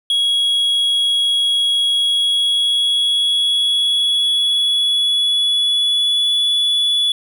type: tone with pitch glide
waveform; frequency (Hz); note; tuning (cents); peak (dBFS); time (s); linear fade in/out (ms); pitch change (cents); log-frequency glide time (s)
triangle; 3322 to 3423; G#7 to A7; 0 to -48; -12; 0.1-7.12; 2; +52; 1.92-6.44
effects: 8-bit